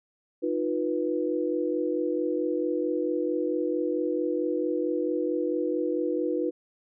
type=tone cluster; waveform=sine; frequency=309.7 / 354.2 / 489.5 Hz; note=D#4 / F4 / B4; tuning=-8 / +24 / -15 cents; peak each=-29 dBFS; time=0.42-6.51 s; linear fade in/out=20 ms; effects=none